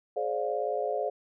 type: chord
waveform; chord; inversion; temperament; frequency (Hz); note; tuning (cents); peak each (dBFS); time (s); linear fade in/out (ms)
sine; D half-diminished seventh; second; just; 422.9 / 528.6 / 587.3 / 704.8; Ab4 / C5 / D5 / F5; +31 / +18 / 0 / +16; -33; 0.16-1.1; 10
effects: none